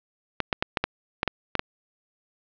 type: clicks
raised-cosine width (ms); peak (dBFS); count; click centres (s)
0.3; -6; 9; 0.403 / 0.528 / 0.625 / 0.772 / 0.84 / 1.231 / 1.277 / 1.553 / 1.594
effects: low-pass 4000 Hz 12 dB/octave